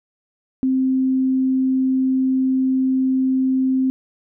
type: tone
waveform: sine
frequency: 261.6 Hz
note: C4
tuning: in tune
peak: -15 dBFS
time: 0.63-3.9 s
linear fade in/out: 0 ms
effects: none